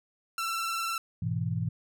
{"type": "tone with vibrato", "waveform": "sawtooth", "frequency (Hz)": 1345, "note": "E6", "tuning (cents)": 34, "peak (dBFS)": -26, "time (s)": [0.38, 0.98], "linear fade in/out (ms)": 2, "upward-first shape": "sine", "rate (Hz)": 20, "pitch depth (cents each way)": 39}
{"type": "chord", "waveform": "sine", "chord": "E major", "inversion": "first", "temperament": "equal", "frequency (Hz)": [103.83, 123.47, 164.81], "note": ["G#2", "B2", "E3"], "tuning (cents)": [0, 0, 0], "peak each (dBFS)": -32, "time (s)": [1.22, 1.69], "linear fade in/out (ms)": 5}
{"effects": []}